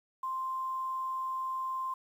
sine tone with quantisation, 1046.5 Hz, C6, in tune, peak -32 dBFS, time 0.23-1.94 s, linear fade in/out 5 ms, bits 10, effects none

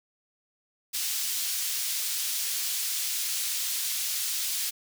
pink high-pass noise, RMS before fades -30 dBFS, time 0.93-4.71 s, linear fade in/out 20 ms, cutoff 4100 Hz, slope 12 dB/octave, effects none

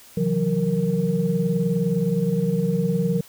sine tone cluster, 133.6 / 163.7 / 183.1 / 464.4 Hz, C3 / E3 / F#3 / A#4, +36 / -12 / -18 / -7 cents, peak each -30 / -23 / -22 / -25 dBFS, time 0.17-3.21 s, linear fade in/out 5 ms, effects tanh soft clip ceiling -8 dBFS + white hiss -48 dBFS RMS until 3.28 s

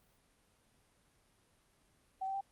sine tone with pitch steps, 764 / 775.1 / 786.4 Hz, G5 / G5 / G5, -45 / -20 / +5 cents, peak -35 dBFS, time 2.21-2.411 s, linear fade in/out 10 ms, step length 67 ms, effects pink hiss -71 dBFS RMS until 2.51 s + Opus 32 kbps

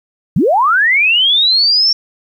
sine linear sweep, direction up, 122 to 5510 Hz, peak -8 dBFS, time 0.36-1.93 s, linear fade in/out 5 ms, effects 8-bit

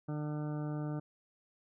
harmonic tone, 149.9 Hz, D3, 36 cents sharp, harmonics 1 / 2 / 3 / 4 / 5 / 6 / 8 / 9 / 10, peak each -36 / -40 / -49 / -48 / -52 / -55 / -55 / -57 / -59 dBFS, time 0.08-1 s, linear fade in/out 10 ms, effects none

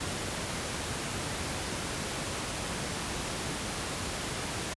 pink noise, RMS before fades -34 dBFS, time 0-4.74 s, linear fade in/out 10 ms, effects high-pass 60 Hz 12 dB/octave + resampled to 24000 Hz

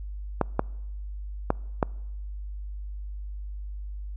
clicks, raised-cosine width 1 ms, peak -7 dBFS, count 4, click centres 0.413 / 0.594 / 1.504 / 1.828 s, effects noise-tail reverb RT60 1.0 s tail -26 dB re dry + added 50 Hz sine -33 dBFS peak until 4.16 s

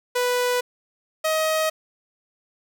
sawtooth tone pair in turn, 493.7 / 630.8 Hz, B4 / D#5, -1 / +24 cents, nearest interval major third, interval 425 cents, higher second, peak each -16 dBFS, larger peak neither, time 0.15-0.61 / 1.24-1.7 s, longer neither, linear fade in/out 10 ms, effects none

